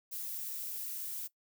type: noise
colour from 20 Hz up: violet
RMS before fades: -40 dBFS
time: 0.11-1.28 s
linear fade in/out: 20 ms
effects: noise-tail reverb RT60 0.1 s tail -18 dB re dry